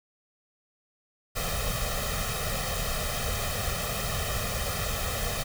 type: noise with comb filter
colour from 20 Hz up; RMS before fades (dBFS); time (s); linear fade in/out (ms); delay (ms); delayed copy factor
pink; -30; 1.35-5.44; 20; 1.6; +1
effects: none